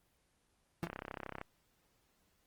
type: tone with exponential decay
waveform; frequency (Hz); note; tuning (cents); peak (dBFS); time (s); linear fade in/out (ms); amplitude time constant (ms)
35% pulse; 170; F3; -46; -30; 0.83-0.92; 0; 19
type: click train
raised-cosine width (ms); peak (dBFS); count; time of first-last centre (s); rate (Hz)
0.5; -26; 20; 0.84-1.414; 33.1
effects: pink hiss -75 dBFS RMS until 2.46 s + Opus 24 kbps